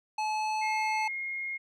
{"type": "tone with pitch glide", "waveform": "square", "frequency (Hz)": [860, 868], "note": ["A5", "A5"], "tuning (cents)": [-40, -24], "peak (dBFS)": -29, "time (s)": [0.18, 1.08], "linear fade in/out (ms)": 5, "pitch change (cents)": 16, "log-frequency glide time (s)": [0.32, 0.75]}
{"type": "tone", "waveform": "sine", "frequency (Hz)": 2144, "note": "C7", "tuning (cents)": 42, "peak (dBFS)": -32, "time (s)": [0.61, 1.58], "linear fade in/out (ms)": 20}
{"effects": ["low-pass 6000 Hz 12 dB/octave"]}